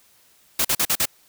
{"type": "noise bursts", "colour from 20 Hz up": "white", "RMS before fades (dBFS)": -20, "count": 5, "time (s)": [0.59, 1.056], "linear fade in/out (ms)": 5, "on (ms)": 58, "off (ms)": 44, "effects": ["white hiss -57 dBFS RMS until 1.28 s"]}